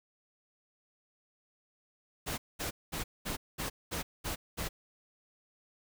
pink noise bursts, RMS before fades -36 dBFS, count 8, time 2.26-4.69 s, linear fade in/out 20 ms, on 120 ms, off 210 ms, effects none

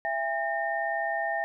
sine tone cluster, 668 / 807 / 1825 Hz, E5 / G#5 / A#6, +23 / -50 / -37 cents, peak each -31 dBFS, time 0.05-1.44 s, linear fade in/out 0 ms, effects none

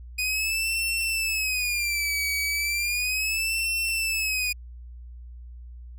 sawtooth tone with vibrato, 2477 Hz, D#7, 8 cents flat, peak -21 dBFS, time 0.18-4.53 s, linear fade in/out 10 ms, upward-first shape sine, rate 0.35 Hz, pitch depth 150 cents each way, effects added 60 Hz sine -39 dBFS peak until 5.98 s

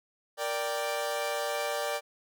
sawtooth chord, G minor, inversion first, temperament equal, 466.2 / 587.3 / 784 Hz, Bb4 / D5 / G5, 0 / 0 / 0 cents, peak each -33 / -28 / -32 dBFS, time 0.37-2.01 s, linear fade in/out 50 ms, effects none

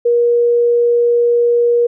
sine tone, 476 Hz, A#4, 36 cents sharp, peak -9 dBFS, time 0.05-1.87 s, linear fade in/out 10 ms, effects none

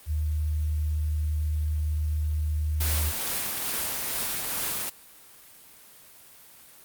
sine tone, 76.5 Hz, D#2, 29 cents flat, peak -24 dBFS, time 0.06-3.13 s, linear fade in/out 50 ms
white noise with tremolo, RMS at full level -28 dBFS, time 2.8-4.9 s, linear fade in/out 10 ms, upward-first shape triangle, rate 2.3 Hz, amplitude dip 30%
effects white hiss -51 dBFS RMS until 6.84 s + Opus 32 kbps

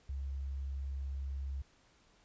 sine tone, 68.2 Hz, C#2, 28 cents flat, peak -36 dBFS, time 0.09-1.62 s, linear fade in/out 5 ms, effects pink hiss -67 dBFS RMS until 2.24 s + resampled to 16000 Hz

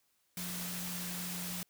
sine tone in noise, 178 Hz, F3, 33 cents sharp, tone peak -42 dBFS, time 0.37-1.63 s, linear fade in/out 2 ms, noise white, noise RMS -41 dBFS, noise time 0.37-1.63 s, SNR -4 dB, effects white hiss -75 dBFS RMS until 1.69 s

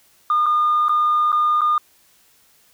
sine tone with dropouts, 1216 Hz, D#6, 40 cents flat, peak -13 dBFS, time 0.3-1.78 s, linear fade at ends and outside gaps 2 ms, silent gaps 0.46-0.464 / 0.884-0.893 / 1.319-1.327 / 1.609-1.616 s, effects tanh soft clip ceiling -11 dBFS + white hiss -56 dBFS RMS until 2.73 s

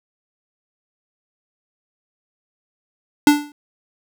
square tone with exponential decay, 293.3 Hz, D4, 2 cents flat, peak -6 dBFS, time 3.27-3.52 s, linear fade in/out 2 ms, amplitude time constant 54 ms, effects none

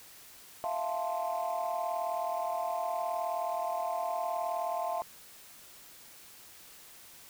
sine chord, F major seventh, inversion third, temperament equal, 659.3 / 698.5 / 880 / 1046.5 Hz, E5 / F5 / A5 / C6, 0 / 0 / 0 / 0 cents, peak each -35 / -33 / -37 / -38 dBFS, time 0.64-5.02 s, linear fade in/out 0 ms, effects tanh soft clip ceiling -24 dBFS + white hiss -53 dBFS RMS until 7.29 s

